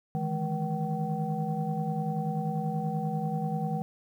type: tone cluster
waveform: sine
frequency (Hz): 151.9 / 162.2 / 210.8 / 481 / 764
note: D#3 / E3 / G#3 / B4 / G5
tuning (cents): -41 / -28 / +26 / -46 / -45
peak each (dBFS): -35 / -31 / -34 / -39 / -34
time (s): 0.15-3.82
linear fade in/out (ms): 0
effects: tanh soft clip ceiling -18 dBFS + 10-bit